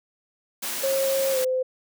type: high-pass noise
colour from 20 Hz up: white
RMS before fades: -30 dBFS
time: 0.62-1.45 s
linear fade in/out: 10 ms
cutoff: 170 Hz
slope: 96 dB/octave
type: tone with pitch glide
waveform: sine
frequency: 540 to 514.4 Hz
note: C#5 to C5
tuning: -45 to -30 cents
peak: -21 dBFS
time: 0.83-1.63 s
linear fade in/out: 10 ms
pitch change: -85 cents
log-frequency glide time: 1.31-1.39 s
effects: none